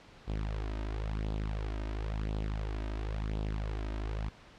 sawtooth tone with flanger, 52.7 Hz, G#1, 26 cents sharp, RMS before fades -35 dBFS, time 0.27-4.3 s, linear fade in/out 20 ms, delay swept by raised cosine 0.24 to 3.24 ms, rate 0.96 Hz, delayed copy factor +0.75, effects pink hiss -55 dBFS RMS until 4.58 s + low-pass 4000 Hz 12 dB/octave

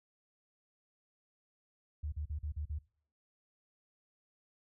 sine tone bursts, 75.1 Hz, D2, 39 cents sharp, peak -35 dBFS, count 6, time 2.03-2.789 s, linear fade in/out 10 ms, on 94 ms, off 39 ms, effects noise-tail reverb RT60 0.5 s tail -22 dB re dry

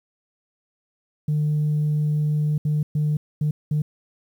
sine tone bursts at uneven times, 150.5 Hz, D3, 43 cents sharp, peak -17 dBFS, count 5, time 1.28-2.58 / 2.65-2.83 / 2.95-3.17 / 3.41-3.51 / 3.71-3.82 s, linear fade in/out 5 ms, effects tanh soft clip ceiling -16 dBFS + 9-bit

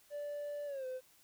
triangle tone with pitch glide, 583 to 513.4 Hz, D5 to C5, -13 to -33 cents, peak -36 dBFS, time 0.1-1.01 s, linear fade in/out 50 ms, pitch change -220 cents, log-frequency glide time 0.66-0.86 s, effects tanh soft clip ceiling -33 dBFS + white hiss -66 dBFS RMS until 1.23 s

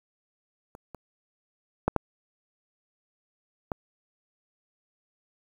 clicks, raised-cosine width 1 ms, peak -30 / -26 / -8 / -8 / -15 dBFS, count 5, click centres 0.751 / 0.947 / 1.88 / 1.963 / 3.718 s, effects 8-bit

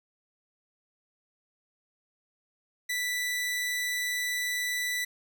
sawtooth tone, 1975.5 Hz, B6, in tune, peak -25 dBFS, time 2.89-5.05 s, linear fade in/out 10 ms, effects none

